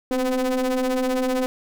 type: ring-modulated tone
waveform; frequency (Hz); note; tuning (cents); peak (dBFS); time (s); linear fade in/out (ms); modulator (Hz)
square; 126.1; B2; +36; -18; 0.11-1.46; 0; 386
effects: none